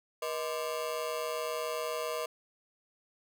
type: ring-modulated tone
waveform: 30% pulse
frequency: 554.4 Hz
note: C#5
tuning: in tune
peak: -27 dBFS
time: 0.22-2.26 s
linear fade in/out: 5 ms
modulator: 73.7 Hz
effects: none